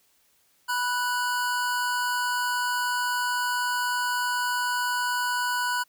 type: tone pair together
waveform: square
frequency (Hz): 983.3 / 1480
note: B5 / F#6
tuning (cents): -8 / 0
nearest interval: perfect fifth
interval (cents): 708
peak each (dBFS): -28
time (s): 0.68-5.84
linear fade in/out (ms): 20
effects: white hiss -65 dBFS RMS until 5.88 s